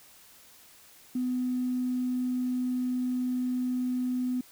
triangle tone with tanh clipping, 251.1 Hz, B3, 29 cents sharp, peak -26 dBFS, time 1.15-4.41 s, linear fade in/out 5 ms, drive 2 dB, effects white hiss -55 dBFS RMS until 4.51 s

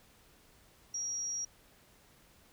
sine tone, 5680 Hz, F8, 28 cents sharp, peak -34 dBFS, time 0.94-1.45 s, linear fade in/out 5 ms, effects pink hiss -63 dBFS RMS until 2.52 s

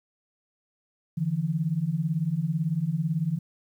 sine beating tone pair, 148.7 / 166.7 Hz, D3 / E3, +22 / +20 cents, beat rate 18 Hz, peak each -28 / -26 dBFS, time 1.17-3.39 s, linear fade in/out 10 ms, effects 10-bit

